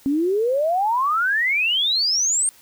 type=exponential sweep; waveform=sine; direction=up; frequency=267.1 to 8870 Hz; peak=-17 dBFS; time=0.06-2.49 s; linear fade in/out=0 ms; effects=white hiss -51 dBFS RMS until 2.61 s